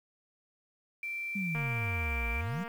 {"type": "tone", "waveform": "sine", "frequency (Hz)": 2347, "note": "D7", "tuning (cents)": -2, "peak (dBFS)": -34, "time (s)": [1.03, 2.41], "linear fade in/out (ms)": 2}
{"type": "exponential two-way sweep", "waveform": "sine", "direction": "down then up", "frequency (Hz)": [205.5, 55, 205.5], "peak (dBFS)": -32, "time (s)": [1.35, 2.64], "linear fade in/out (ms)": 10, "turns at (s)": 2.31}
{"type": "click train", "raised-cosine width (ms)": 0.5, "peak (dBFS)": -27, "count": 264, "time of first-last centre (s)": [1.55, 2.679], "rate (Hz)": 233}
{"effects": ["9-bit"]}